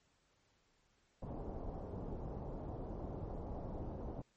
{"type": "low-pass noise", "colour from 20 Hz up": "pink", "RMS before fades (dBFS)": -44, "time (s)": [1.22, 4.22], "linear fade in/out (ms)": 5, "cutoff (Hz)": 800, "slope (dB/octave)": 24, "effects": ["pink hiss -75 dBFS RMS until 4.36 s", "MP3 32 kbps"]}